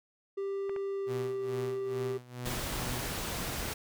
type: tone with pitch glide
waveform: triangle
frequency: 394 to 391.5 Hz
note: G4 to G4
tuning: +9 to -2 cents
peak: -30 dBFS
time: 0.37-2.18 s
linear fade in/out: 10 ms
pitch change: -11 cents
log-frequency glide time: 0.93-1.16 s
type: clicks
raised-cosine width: 0.5 ms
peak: -29 dBFS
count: 2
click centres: 0.695 / 0.763 s
type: tone with tremolo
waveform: sawtooth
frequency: 123.47 Hz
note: B2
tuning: in tune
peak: -32 dBFS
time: 1.06-3.2 s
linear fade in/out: 50 ms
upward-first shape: sine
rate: 2.3 Hz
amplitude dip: 85%
type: noise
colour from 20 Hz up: pink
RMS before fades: -36 dBFS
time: 2.45-3.74 s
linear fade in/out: 10 ms
effects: none